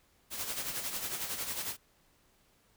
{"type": "noise with tremolo", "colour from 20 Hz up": "white", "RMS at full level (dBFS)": -35, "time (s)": [0.3, 1.77], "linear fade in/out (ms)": 50, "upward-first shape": "sine", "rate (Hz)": 11, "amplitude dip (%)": 55, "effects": ["pink hiss -68 dBFS RMS until 2.76 s"]}